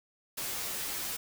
white noise with comb filter, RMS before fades -36 dBFS, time 0.37-1.17 s, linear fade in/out 10 ms, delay 12 ms, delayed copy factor -0.6, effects none

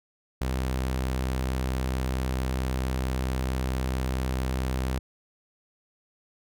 sawtooth tone, 64.5 Hz, C2, 24 cents flat, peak -22 dBFS, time 0.41-4.99 s, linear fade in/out 5 ms, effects none

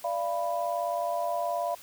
sine chord, B diminished, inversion first, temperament equal with one note detuned, 587.3 / 686.1 / 987.8 Hz, D5 / F5 / B5, 0 / -31 / 0 cents, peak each -33 / -29 / -34 dBFS, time 0.04-1.75 s, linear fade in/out 5 ms, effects white hiss -50 dBFS RMS until 1.82 s

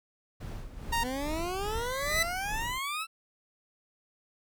brown noise with tremolo, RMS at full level -36 dBFS, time 0.4-2.79 s, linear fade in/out 10 ms, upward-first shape sine, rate 2.4 Hz, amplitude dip 65%
sawtooth tone, 929 Hz, A#5, 6 cents flat, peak -23 dBFS, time 0.92-1.04 s, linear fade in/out 10 ms
20% pulse exponential sweep, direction up, 239.7 to 1348 Hz, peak -27 dBFS, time 1.01-3.07 s, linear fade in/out 50 ms
sawtooth tone with exponential growth, 2000 Hz, B6, 21 cents sharp, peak -20 dBFS, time 1.63-2.23 s, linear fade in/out 5 ms, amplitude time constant 130 ms
effects none

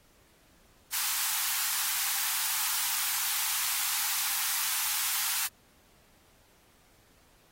white high-pass noise, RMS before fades -30 dBFS, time 0.92-5.48 s, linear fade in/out 20 ms, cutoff 780 Hz, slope 96 dB/octave, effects pink hiss -63 dBFS RMS until 7.51 s + AAC 48 kbps

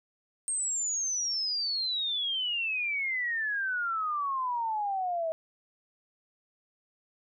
sine exponential sweep, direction down, 8590 to 635 Hz, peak -28 dBFS, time 0.48-5.32 s, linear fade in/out 0 ms, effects none

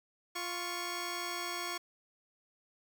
10% pulse tone pair together, 349.2 / 1108.7 Hz, F4 / C#6, 0 / 0 cents, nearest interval octave + minor sixth, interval 2000 cents, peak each -31 / -30 dBFS, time 0.35-1.78 s, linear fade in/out 10 ms, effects none

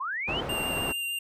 sine linear sweep, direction up, 980 to 3144 Hz, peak -29 dBFS, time 0-0.41 s, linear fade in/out 10 ms
white low-pass noise, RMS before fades -33 dBFS, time 0.27-0.93 s, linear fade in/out 20 ms, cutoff 820 Hz, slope 12 dB/octave
square tone with vibrato, 2785 Hz, F7, 5 cents flat, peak -30 dBFS, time 0.49-1.19 s, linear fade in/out 5 ms, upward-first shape sine, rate 6.6 Hz, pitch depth 12 cents each way
effects none

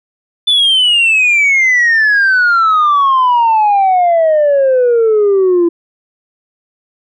sine exponential sweep, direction down, 3520 to 336.5 Hz, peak -5 dBFS, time 0.47-5.69 s, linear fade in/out 10 ms, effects tanh soft clip ceiling -5 dBFS

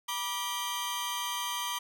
sawtooth tone cluster, 970 / 1176 / 3156 Hz, B5 / D6 / G7, -31 / +2 / +11 cents, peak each -32 / -34 / -33 dBFS, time 0.08-1.79 s, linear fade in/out 10 ms, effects none

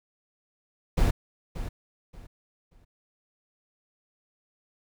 brown noise with echo, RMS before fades -21 dBFS, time 0.97-1.11 s, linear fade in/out 10 ms, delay 580 ms, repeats 3, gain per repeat -12 dB, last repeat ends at 2.85 s, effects none

